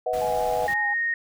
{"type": "chord", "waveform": "sine", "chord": "B major", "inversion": "none", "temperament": "equal with one note detuned", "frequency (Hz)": [493.9, 638.6, 740], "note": ["B4", "D#5", "F#5"], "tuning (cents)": [0, 45, 0], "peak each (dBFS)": -27, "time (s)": [0.06, 0.67], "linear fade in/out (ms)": 5}
{"type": "noise", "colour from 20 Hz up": "pink", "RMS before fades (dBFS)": -39, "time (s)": [0.13, 0.74], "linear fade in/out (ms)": 5}
{"type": "tone with vibrato", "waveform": "sine", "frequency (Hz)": 830.6, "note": "G#5", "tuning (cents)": 0, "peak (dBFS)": -28, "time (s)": [0.21, 0.94], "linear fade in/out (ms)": 10, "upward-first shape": "sine", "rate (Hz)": 5.6, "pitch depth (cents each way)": 26}
{"type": "tone", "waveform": "sine", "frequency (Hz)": 1858, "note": "A#6", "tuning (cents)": -6, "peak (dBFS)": -22, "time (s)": [0.68, 1.14], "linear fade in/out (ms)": 2}
{"effects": []}